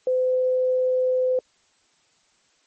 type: tone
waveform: sine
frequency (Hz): 510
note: C5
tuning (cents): -44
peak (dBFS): -18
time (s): 0.07-1.39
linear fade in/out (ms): 2
effects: white hiss -63 dBFS RMS until 2.66 s + MP3 32 kbps